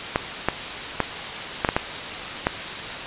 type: clicks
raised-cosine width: 0.5 ms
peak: -3 dBFS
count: 7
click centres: 0.159 / 0.486 / 1.003 / 1.648 / 1.689 / 1.765 / 2.469 s
effects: white hiss -30 dBFS RMS until 3.06 s + resampled to 8000 Hz